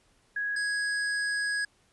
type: tone pair in turn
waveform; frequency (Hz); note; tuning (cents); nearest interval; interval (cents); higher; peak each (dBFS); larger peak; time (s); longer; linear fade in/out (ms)
sine / square; 1661.2 / 1661.2; G#6 / G#6; 0 / 0; unison; 0; neither; -28; neither; 0.36-0.56 / 0.56-1.65; second; 5
effects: pink hiss -66 dBFS RMS until 1.92 s + resampled to 24000 Hz